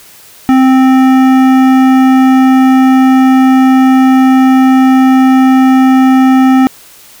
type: tone with hard clipping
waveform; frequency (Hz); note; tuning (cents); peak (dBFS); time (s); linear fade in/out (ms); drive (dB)
sine; 261.6; C4; 0; -5; 0.49-6.67; 0; 14
effects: white hiss -37 dBFS RMS until 7.2 s

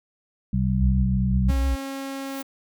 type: harmonic tone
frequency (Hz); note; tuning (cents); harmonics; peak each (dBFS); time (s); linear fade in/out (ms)
63.9; C2; -40; 1 / 2 / 3; -25 / -24 / -23; 0.53-1.51; 5
type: tone with vibrato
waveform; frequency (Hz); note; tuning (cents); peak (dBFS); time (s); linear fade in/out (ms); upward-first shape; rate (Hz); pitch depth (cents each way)
sine; 63; B1; +35; -19; 0.8-1.76; 20; sine; 7.2; 110
type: tone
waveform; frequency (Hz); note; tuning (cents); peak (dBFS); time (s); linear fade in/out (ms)
sawtooth; 271.9; C#4; -33; -26; 1.48-2.43; 20
type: noise with exponential growth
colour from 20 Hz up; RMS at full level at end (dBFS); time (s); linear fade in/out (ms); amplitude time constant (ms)
violet; -37; 2.08-2.42; 0; 73
effects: none

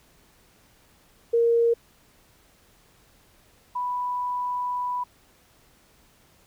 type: tone pair in turn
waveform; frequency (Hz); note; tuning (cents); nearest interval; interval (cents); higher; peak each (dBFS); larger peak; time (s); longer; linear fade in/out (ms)
sine; 466.2 / 987.8; A#4 / B5; 0 / 0; octave + minor second; 1300; second; -17 / -25; first; 1.33-1.74 / 3.75-5.04; second; 10
effects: pink hiss -59 dBFS RMS until 6.46 s

